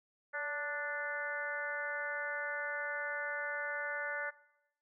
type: harmonic tone with a mistuned harmonic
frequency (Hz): 293.7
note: D4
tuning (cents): 0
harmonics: 2 / 3 / 4 / 5 / 6 / 7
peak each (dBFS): -43 / -47 / -48 / -39 / -41 / -46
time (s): 0.33-4.31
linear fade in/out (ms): 20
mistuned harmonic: 2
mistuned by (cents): -35
effects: noise-tail reverb RT60 0.8 s tail -18 dB re dry